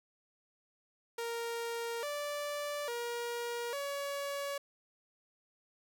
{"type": "tone with pitch steps", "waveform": "sawtooth", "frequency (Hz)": [465.9, 584, 474.5, 564], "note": ["A#4", "D5", "A#4", "C#5"], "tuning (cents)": [-1, -10, 31, 30], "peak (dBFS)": -32, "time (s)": [1.18, 4.58], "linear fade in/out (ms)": 5, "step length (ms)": 850, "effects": []}